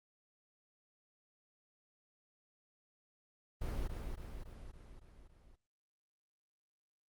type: noise with echo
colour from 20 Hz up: brown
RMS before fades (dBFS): -37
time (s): 3.61-3.88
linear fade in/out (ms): 10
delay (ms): 280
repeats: 6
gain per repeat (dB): -4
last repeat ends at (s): 5.56
effects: Opus 24 kbps